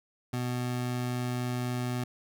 25% pulse tone, 123.9 Hz, B2, 6 cents sharp, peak -26 dBFS, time 0.33-2.04 s, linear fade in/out 5 ms, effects none

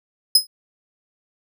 sawtooth tone with exponential decay, 5080 Hz, D#8, 35 cents sharp, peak -4 dBFS, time 0.35-0.47 s, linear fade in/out 5 ms, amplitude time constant 24 ms, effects none

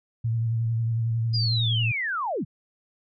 sine tone with vibrato, 114.4 Hz, A#2, 32 cents flat, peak -22 dBFS, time 0.24-1.92 s, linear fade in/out 10 ms, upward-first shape sine, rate 11 Hz, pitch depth 32 cents each way
sine linear sweep, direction down, 4978 to 98.1 Hz, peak -25 dBFS, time 1.33-2.45 s, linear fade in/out 20 ms
effects none

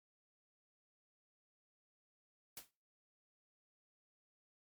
white noise with exponential decay, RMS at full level -45 dBFS, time 2.57-2.71 s, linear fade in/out 2 ms, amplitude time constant 29 ms, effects noise-tail reverb RT60 0.4 s tail -25 dB re dry + MP3 96 kbps

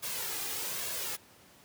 white noise with flanger, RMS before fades -36 dBFS, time 0.02-1.17 s, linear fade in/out 20 ms, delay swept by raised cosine 1.8 to 2.5 ms, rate 1.2 Hz, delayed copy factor +0.5, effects pink hiss -58 dBFS RMS until 1.64 s + high-pass 100 Hz 12 dB/octave

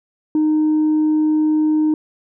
sine tone, 308.2 Hz, D#4, 16 cents flat, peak -11 dBFS, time 0.35-1.94 s, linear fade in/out 2 ms, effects tanh soft clip ceiling -11 dBFS

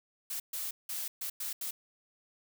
blue noise bursts at uneven times, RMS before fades -37 dBFS, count 6, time 0.3-0.4 / 0.53-0.71 / 0.89-1.08 / 1.21-1.3 / 1.4-1.53 / 1.61-1.71 s, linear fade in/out 5 ms, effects none

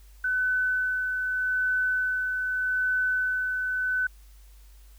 sine tone with tremolo, 1507 Hz, F#6, 31 cents sharp, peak -22 dBFS, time 0.24-4.07 s, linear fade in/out 5 ms, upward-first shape sine, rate 0.82 Hz, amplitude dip 35%, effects added 50 Hz sine -48 dBFS peak until 4.98 s + white hiss -61 dBFS RMS until 4.98 s

